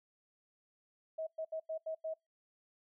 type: tone bursts at uneven times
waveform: sine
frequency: 639 Hz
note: D#5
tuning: 46 cents sharp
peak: -36 dBFS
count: 6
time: 1.18-1.27 / 1.38-1.45 / 1.52-1.6 / 1.69-1.78 / 1.86-1.95 / 2.04-2.14 s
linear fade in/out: 10 ms
effects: noise-tail reverb RT60 0.2 s tail -25 dB re dry